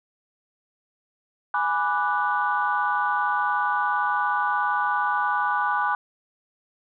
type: chord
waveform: sine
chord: G# half-diminished seventh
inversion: none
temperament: equal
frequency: 830.6 / 987.8 / 1174.7 / 1480 Hz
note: G#5 / B5 / D6 / F#6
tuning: 0 / 0 / 0 / 0 cents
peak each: -26 dBFS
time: 1.54-5.95 s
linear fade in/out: 2 ms
effects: tanh soft clip ceiling -11 dBFS